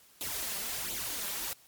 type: noise with flanger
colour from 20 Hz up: white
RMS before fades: -36 dBFS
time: 0.21-1.53 s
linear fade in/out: 0 ms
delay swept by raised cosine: 0.28 to 5.08 ms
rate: 1.4 Hz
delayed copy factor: +0.7
effects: white hiss -60 dBFS RMS until 1.67 s + MP3 96 kbps